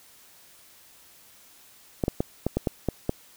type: clicks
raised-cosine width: 2 ms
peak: -10 dBFS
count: 8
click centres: 2.038 / 2.081 / 2.205 / 2.466 / 2.57 / 2.672 / 2.887 / 3.094 s
effects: white hiss -54 dBFS RMS until 3.36 s